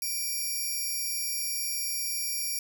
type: tone pair together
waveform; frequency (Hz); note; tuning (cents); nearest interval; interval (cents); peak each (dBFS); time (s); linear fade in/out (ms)
5% pulse; 2349 / 5587; D7 / F8; 0 / 0; octave + minor third; 1500; -25; 0.02-2.59; 2
effects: none